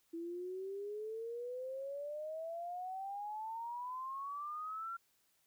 sine exponential sweep, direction up, 329.6 to 1379 Hz, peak -40 dBFS, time 0.13-4.97 s, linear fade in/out 10 ms, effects white hiss -75 dBFS RMS until 5.46 s

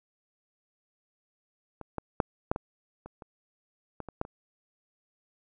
clicks, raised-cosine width 1 ms, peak -26 / -18 / -9 / -11 / -19 / -29 / -30 / -23 / -26 / -15 / -29 dBFS, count 11, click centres 1.813 / 1.983 / 2.202 / 2.515 / 2.561 / 3.06 / 3.222 / 4.003 / 4.087 / 4.214 / 4.251 s, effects none

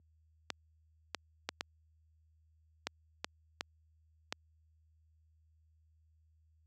clicks, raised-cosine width 0.2 ms, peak -17 dBFS, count 8, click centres 0.503 / 1.147 / 1.49 / 1.609 / 2.87 / 3.245 / 3.609 / 4.325 s, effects added 79 Hz sine -50 dBFS peak until 6.66 s + high-pass 200 Hz 12 dB/octave

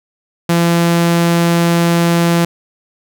sawtooth tone, 170 Hz, F3, 46 cents flat, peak -6 dBFS, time 0.49-2.45 s, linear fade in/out 5 ms, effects none

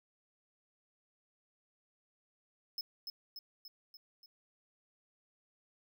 square tone with echo, 5180 Hz, E8, 31 cents flat, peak -37 dBFS, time 2.78-2.81 s, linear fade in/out 2 ms, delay 290 ms, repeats 5, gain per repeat -4 dB, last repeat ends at 4.26 s, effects none

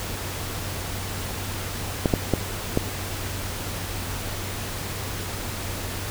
clicks, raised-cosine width 2 ms, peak -5 dBFS, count 4, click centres 2.058 / 2.138 / 2.337 / 2.774 s, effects added 95 Hz sine -34 dBFS peak until 6.1 s + pink hiss -32 dBFS RMS until 6.1 s

